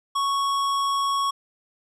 sine tone with hard clipping, 1108.7 Hz, C#6, in tune, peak -23 dBFS, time 0.15-1.31 s, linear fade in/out 10 ms, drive 14 dB, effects none

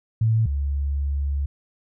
sine tone pair in turn, 111.7 / 70.37 Hz, A2 / C#2, +27 / +27 cents, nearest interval minor sixth, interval 800 cents, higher first, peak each -16 / -21 dBFS, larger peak first, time 0.21-0.46 / 0.46-1.46 s, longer second, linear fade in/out 5 ms, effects none

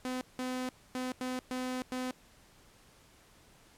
sawtooth tone bursts at uneven times, 254.4 Hz, C4, 48 cents flat, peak -30 dBFS, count 6, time 0.05-0.21 / 0.39-0.69 / 0.95-1.12 / 1.21-1.39 / 1.51-1.82 / 1.92-2.11 s, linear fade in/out 0 ms, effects pink hiss -61 dBFS RMS until 3.77 s + low-pass 12000 Hz 12 dB/octave

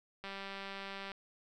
click train, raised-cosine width 0.3 ms, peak -28 dBFS, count 173, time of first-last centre 0.24-1.118 s, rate 196 Hz, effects none

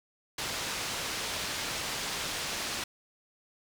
white low-pass noise, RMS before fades -35 dBFS, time 0.38-2.84 s, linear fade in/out 5 ms, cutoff 5600 Hz, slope 12 dB/octave, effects none

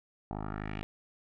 10% pulse tone with low-pass filter sweep, 52 Hz, G#1, 3 cents sharp, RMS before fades -38 dBFS, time 0.31-0.83 s, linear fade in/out 0 ms, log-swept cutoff 820 to 3000 Hz, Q 2.5, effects none

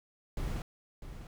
brown noise with echo, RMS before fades -35 dBFS, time 0.37-0.62 s, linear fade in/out 2 ms, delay 650 ms, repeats 1, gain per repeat -10 dB, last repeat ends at 1.27 s, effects none

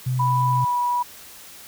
sine tone, 127.5 Hz, C3, 44 cents flat, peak -20 dBFS, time 0.06-0.65 s, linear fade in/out 10 ms
sine tone with pitch glide, 987.8 to 974.8 Hz, B5 to B5, 0 to -23 cents, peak -19 dBFS, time 0.19-1.03 s, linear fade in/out 10 ms, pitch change -23 cents, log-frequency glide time 0.51-0.8 s
effects white hiss -43 dBFS RMS until 1.67 s

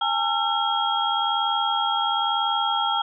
sine tone cluster, 815 / 896 / 1352 / 3267 Hz, G#5 / A5 / E6 / G#7, -33 / +31 / +43 / -29 cents, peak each -26 dBFS, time 0.01-3.02 s, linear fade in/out 5 ms, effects none

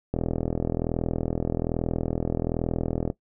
click train, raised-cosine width 2 ms, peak -12 dBFS, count 123, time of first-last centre 0.14-3.101 s, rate 41.2 Hz, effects noise-tail reverb RT60 0.1 s tail -18 dB re dry

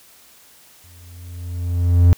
triangle tone with exponential growth, 87.31 Hz, F2, in tune, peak -4 dBFS, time 0.84-2.13 s, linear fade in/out 0 ms, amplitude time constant 280 ms, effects white hiss -49 dBFS RMS until 2.17 s

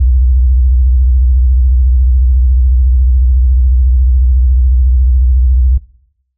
sine tone with vibrato, 63 Hz, B1, 35 cents sharp, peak -5 dBFS, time 0-5.78 s, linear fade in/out 10 ms, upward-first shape sine, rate 14 Hz, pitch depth 140 cents each way, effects noise-tail reverb RT60 0.8 s tail -21 dB re dry

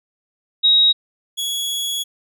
sine / sawtooth tone pair in turn, 3800 / 3356 Hz, A#7 / G#7, +33 / +17 cents, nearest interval major second, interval 216 cents, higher first, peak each -10 / -18 dBFS, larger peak first, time 0.63-0.93 / 1.37-2.04 s, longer second, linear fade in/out 20 ms, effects none

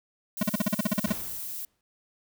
violet noise, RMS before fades -36 dBFS, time 0.37-1.65 s, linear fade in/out 2 ms
square tone bursts, 209 Hz, G#3, 11 cents sharp, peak -22 dBFS, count 12, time 0.41-1.124 s, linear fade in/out 5 ms, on 21 ms, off 42 ms
pink noise with exponential decay, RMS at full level -38 dBFS, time 1.07-1.81 s, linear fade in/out 2 ms, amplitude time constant 160 ms
effects none

